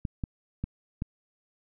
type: clicks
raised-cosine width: 5 ms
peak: -18 dBFS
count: 4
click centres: 0.052 / 0.238 / 0.64 / 1.021 s
effects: none